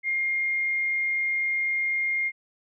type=tone; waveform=sine; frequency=2124 Hz; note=C7; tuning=25 cents sharp; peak=-23 dBFS; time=0.03-2.32 s; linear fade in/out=50 ms; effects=none